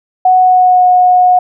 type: tone with pitch glide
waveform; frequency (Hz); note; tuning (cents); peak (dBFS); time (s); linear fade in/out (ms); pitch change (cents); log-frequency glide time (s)
sine; 740 to 727.3; F#5 to F#5; 0 to -30; -4; 0.25-1.39; 5; -30; 0.37-0.86
effects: none